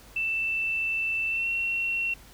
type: tone with pitch glide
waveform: sine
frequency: 2662 to 2724 Hz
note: E7 to F7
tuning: +16 to -44 cents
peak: -25 dBFS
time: 0.16-2.14 s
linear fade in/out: 5 ms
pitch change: +40 cents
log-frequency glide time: 1.29-1.48 s
effects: added 50 Hz sine -54 dBFS peak until 2.33 s + pink hiss -52 dBFS RMS until 2.33 s